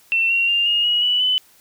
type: tone with pitch steps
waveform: sine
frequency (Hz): 2695 / 2745 / 2796 / 2849 / 2902 / 2956 / 3011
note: E7 / F7 / F7 / F7 / F#7 / F#7 / F#7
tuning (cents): +38 / -31 / +1 / +34 / -34 / -2 / +30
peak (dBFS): -15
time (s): 0.12-1.38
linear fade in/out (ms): 0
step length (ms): 180
effects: white hiss -53 dBFS RMS until 1.6 s